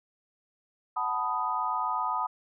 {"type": "chord", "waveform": "sine", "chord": "B dominant seventh", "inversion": "second", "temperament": "equal", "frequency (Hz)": [740, 880, 987.8, 1244.5], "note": ["F#5", "A5", "B5", "D#6"], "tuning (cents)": [0, 0, 0, 0], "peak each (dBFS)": [-36, -33, -31, -31], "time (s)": [0.96, 2.27], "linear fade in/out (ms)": 10, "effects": []}